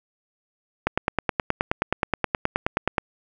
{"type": "click train", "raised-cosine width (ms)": 0.5, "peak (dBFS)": -5, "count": 21, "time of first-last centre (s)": [0.87, 2.982], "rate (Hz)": 9.47, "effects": []}